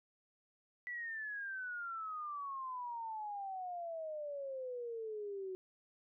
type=exponential sweep; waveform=sine; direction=down; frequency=1975.5 to 370 Hz; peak=-40 dBFS; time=0.87-5.55 s; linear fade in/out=0 ms; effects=none